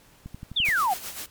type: click train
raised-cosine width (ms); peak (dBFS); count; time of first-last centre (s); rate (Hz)
5; -25; 6; 0.26-0.687; 11.7
type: exponential sweep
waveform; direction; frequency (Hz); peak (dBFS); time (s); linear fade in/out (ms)
sine; down; 3729 to 698.5; -20; 0.56-0.94; 10
type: noise with tremolo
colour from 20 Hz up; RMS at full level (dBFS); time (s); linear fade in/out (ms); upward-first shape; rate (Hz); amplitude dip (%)
white; -34; 0.65-1.26; 0; sine; 7.7; 60
effects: pink hiss -56 dBFS RMS until 1.3 s + MP3 96 kbps